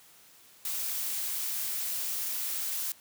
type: noise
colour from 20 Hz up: blue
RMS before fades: -33 dBFS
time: 0.65-2.92 s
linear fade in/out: 2 ms
effects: white hiss -57 dBFS RMS until 3 s + high-pass 80 Hz 12 dB/octave